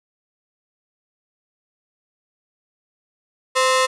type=ring-modulated tone; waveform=sawtooth; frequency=781 Hz; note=G5; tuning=7 cents flat; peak=-8 dBFS; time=3.55-3.87 s; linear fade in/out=20 ms; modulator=265 Hz; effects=resampled to 24000 Hz + 8-bit